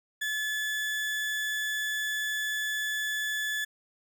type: tone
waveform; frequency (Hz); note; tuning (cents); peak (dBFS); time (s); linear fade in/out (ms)
35% pulse; 1723; A6; -37; -27; 0.21-3.65; 10
effects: none